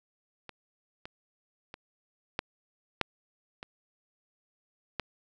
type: clicks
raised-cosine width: 0.3 ms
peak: -26 / -25 / -26 / -13 / -9 / -24 / -15 dBFS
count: 7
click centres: 0.493 / 1.055 / 1.741 / 2.391 / 3.013 / 3.629 / 4.997 s
effects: none